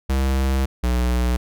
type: tone pair in turn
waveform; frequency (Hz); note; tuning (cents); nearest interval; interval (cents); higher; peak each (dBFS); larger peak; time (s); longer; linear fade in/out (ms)
square; 66.5 / 61.22; C2 / B1; +29 / -15; minor second; 144; first; -18; neither; 0.09-0.66 / 0.83-1.37; first; 10
effects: none